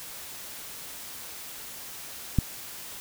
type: click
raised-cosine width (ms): 5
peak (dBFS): -8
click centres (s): 2.387
effects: white hiss -41 dBFS RMS until 3 s